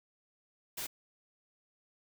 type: noise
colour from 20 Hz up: white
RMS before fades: -39 dBFS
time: 0.77-0.87 s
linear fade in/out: 10 ms
effects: none